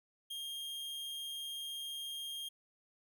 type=tone; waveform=45% pulse; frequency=3223 Hz; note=G7; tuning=47 cents sharp; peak=-40 dBFS; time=0.3-2.49 s; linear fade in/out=10 ms; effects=none